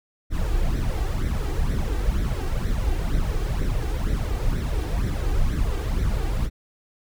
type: noise with flanger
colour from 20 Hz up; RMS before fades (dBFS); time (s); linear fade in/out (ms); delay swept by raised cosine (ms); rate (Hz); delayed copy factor
brown; -23; 0.3-6.5; 50; 0.51 to 2.61; 2.1; +0.65
effects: none